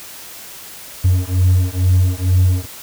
triangle beating tone pair, 90.5 / 92.7 Hz, F#2 / F#2, -38 / +4 cents, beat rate 2.2 Hz, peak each -12 dBFS, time 1.04-2.66 s, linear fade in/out 10 ms, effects tanh soft clip ceiling -2 dBFS + white hiss -35 dBFS RMS until 2.82 s

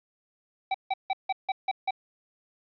square tone bursts, 770 Hz, G5, 31 cents flat, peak -25 dBFS, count 7, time 0.71-1.908 s, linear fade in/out 5 ms, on 34 ms, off 160 ms, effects resampled to 11025 Hz + 10-bit

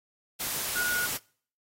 sine tone in noise, 1450 Hz, F#6, 35 cents flat, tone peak -27 dBFS, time 0.75-1.07 s, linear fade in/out 20 ms, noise white, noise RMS -32 dBFS, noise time 0.39-1.18 s, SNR +2 dB, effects noise-tail reverb RT60 0.5 s tail -24 dB re dry + AAC 48 kbps

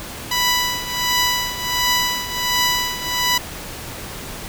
10% pulse tone with tremolo, 987.8 Hz, B5, in tune, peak -6 dBFS, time 0.31-3.38 s, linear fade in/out 5 ms, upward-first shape triangle, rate 1.4 Hz, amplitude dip 80%, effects pink hiss -32 dBFS RMS until 4.48 s

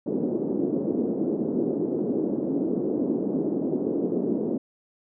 pink band-pass noise, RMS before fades -26 dBFS, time 0.06-4.58 s, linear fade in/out 10 ms, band 230 to 410 Hz, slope 24 dB/octave, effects none

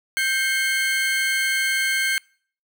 35% pulse tone pair together, 1568 / 2155 Hz, G6 / C#7, 0 / -49 cents, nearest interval tritone, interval 551 cents, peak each -21 dBFS, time 0.17-2.18 s, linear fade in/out 0 ms, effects noise-tail reverb RT60 0.5 s tail -26 dB re dry

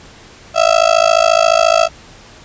35% pulse tone with amplitude modulation, 659.3 Hz, E5, in tune, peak -3 dBFS, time 0.54-1.89 s, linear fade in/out 50 ms, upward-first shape sine, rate 54.3 Hz, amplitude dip 100%, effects pink hiss -40 dBFS RMS until 2.44 s + resampled to 16000 Hz

